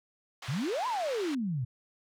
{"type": "band-pass noise", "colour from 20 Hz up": "pink", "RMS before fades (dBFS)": -43, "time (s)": [0.42, 1.35], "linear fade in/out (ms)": 5, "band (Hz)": [1000, 4900], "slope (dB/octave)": 12}
{"type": "exponential two-way sweep", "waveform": "sine", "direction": "up then down", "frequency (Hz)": [115.2, 1046.5, 115.2], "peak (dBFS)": -29, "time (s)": [0.48, 1.65], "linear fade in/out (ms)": 10, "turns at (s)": 0.87}
{"effects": []}